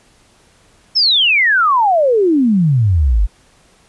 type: exponential sweep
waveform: sine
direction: down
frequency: 5440 to 45 Hz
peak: -9 dBFS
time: 0.95-3.27 s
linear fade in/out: 20 ms
effects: pink hiss -51 dBFS RMS until 3.88 s + resampled to 24000 Hz